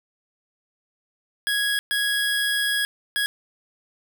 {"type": "tone bursts at uneven times", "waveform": "25% pulse", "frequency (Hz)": 1661.2, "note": "G#6", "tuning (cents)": 0, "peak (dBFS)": -17, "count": 3, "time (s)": [[1.47, 1.79], [1.91, 2.85], [3.16, 3.26]], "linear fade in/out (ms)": 0, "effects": []}